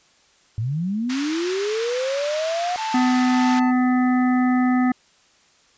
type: linear sweep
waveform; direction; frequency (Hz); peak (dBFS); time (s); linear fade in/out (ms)
sine; up; 102.7 to 729; -21; 0.58-2.76; 0
type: band-pass noise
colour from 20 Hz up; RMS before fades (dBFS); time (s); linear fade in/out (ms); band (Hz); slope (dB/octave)
pink; -33; 1.09-3.6; 10; 1100 to 6700; 24
type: tone with tremolo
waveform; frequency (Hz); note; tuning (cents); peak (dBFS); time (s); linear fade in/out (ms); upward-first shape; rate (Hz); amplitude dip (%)
triangle; 880; A5; 0; -21; 2.77-3.72; 20; sine; 1.7; 65
type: harmonic tone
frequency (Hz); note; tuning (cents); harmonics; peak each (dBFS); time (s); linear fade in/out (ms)
251.9; B3; +34; 1 / 3 / 5 / 7 / 8; -16 / -26 / -30 / -33 / -34; 2.94-4.92; 5
effects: white hiss -57 dBFS RMS until 5.77 s + resampled to 16000 Hz